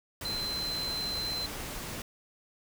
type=tone in noise; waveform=sine; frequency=4081 Hz; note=C8; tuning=44 cents flat; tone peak=-32 dBFS; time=0.25-1.46 s; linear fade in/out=2 ms; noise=pink; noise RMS=-39 dBFS; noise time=0.21-2.02 s; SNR=+4 dB; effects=none